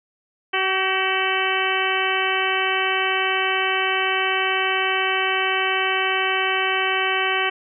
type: harmonic tone with a mistuned harmonic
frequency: 379.3 Hz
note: F#4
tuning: 43 cents sharp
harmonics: 1 / 2 / 3 / 4 / 5 / 6 / 7 / 8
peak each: -27 / -27 / -27 / -27 / -27 / -27 / -27 / -27 dBFS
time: 0.53-7.5 s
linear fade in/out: 10 ms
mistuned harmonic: 4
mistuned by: +33 cents
effects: none